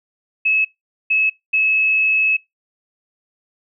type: tone bursts at uneven times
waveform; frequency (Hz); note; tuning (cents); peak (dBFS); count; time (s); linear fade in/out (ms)
sine; 2586; E7; -34; -13; 3; 0.45-0.65 / 1.1-1.3 / 1.53-2.37; 10
effects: noise-tail reverb RT60 0.2 s tail -25 dB re dry